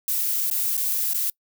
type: noise with dropouts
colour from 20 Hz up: violet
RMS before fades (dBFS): -24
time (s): 0.08-1.3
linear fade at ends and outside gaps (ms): 2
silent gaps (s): 0.501-0.511 / 0.77-0.776 / 1.134-1.144
effects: noise-tail reverb RT60 0.1 s tail -26 dB re dry